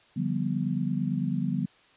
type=chord; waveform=sine; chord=G dominant seventh; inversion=second; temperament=just; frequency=147 / 176.4 / 196 / 245 Hz; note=D3 / F3 / G3 / B3; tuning=+2 / +18 / 0 / -14 cents; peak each=-31 dBFS; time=0.16-1.66 s; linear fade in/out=10 ms; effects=white hiss -59 dBFS RMS until 1.96 s + resampled to 8000 Hz